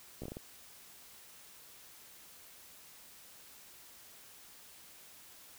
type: slowing click train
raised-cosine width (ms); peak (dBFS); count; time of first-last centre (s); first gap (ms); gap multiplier
2; -29; 6; 0.22-0.369; 15; 1.35
effects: white hiss -56 dBFS RMS until 5.58 s